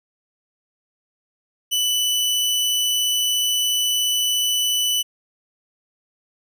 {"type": "tone", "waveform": "sawtooth", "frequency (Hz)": 2981, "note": "F#7", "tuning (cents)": 12, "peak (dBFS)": -15, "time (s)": [1.71, 5.03], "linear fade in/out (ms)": 20, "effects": []}